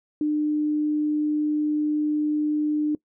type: tone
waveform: sine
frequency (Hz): 300.9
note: D4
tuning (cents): +42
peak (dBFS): -20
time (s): 0.21-2.95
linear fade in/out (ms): 2
effects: noise-tail reverb RT60 0.1 s tail -22 dB re dry